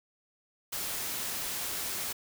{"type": "noise", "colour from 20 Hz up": "white", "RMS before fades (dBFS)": -35, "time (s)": [0.72, 2.13], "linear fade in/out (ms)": 10, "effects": []}